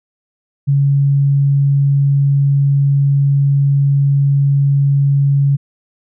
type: tone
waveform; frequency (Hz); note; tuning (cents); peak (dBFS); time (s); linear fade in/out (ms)
sine; 140; C#3; +18; -9; 0.67-5.57; 20
effects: none